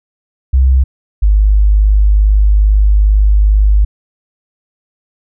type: tone pair in turn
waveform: sine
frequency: 65 / 51.18 Hz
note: C2 / G#1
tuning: -11 / -25 cents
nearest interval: major third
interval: 414 cents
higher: first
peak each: -5 dBFS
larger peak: neither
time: 0.53-0.84 / 1.22-3.85 s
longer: second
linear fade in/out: 10 ms
effects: none